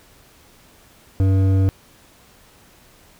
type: tone with hard clipping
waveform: sine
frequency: 95.8 Hz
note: G2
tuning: 39 cents flat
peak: -15 dBFS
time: 1.2-1.69 s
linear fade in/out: 0 ms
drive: 10 dB
effects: pink hiss -51 dBFS RMS until 3.19 s